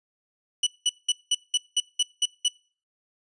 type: tone bursts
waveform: sawtooth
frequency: 2960 Hz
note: F#7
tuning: in tune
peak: -16 dBFS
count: 9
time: 0.63-2.483 s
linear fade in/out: 5 ms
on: 37 ms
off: 190 ms
effects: noise-tail reverb RT60 0.4 s tail -24 dB re dry + resampled to 22050 Hz